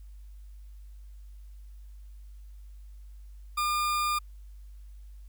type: tone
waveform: 40% pulse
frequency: 1207 Hz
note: D6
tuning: 47 cents sharp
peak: -25 dBFS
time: 3.57-4.19 s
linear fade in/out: 10 ms
effects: added 50 Hz sine -44 dBFS peak until 5.28 s + white hiss -70 dBFS RMS until 5.28 s